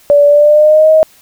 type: tone with pitch glide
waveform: sine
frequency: 578 to 630.3 Hz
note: D5 to D#5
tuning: -28 to +22 cents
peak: -3 dBFS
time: 0.1-1.03 s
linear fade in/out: 0 ms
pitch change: +150 cents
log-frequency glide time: 0.26-0.91 s
effects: white hiss -45 dBFS RMS until 1.21 s